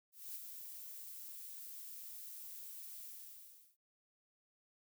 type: noise with ADSR envelope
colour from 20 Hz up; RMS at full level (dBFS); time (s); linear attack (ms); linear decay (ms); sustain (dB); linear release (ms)
violet; -45; 0.12-3.77; 230; 25; -5; 740
effects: none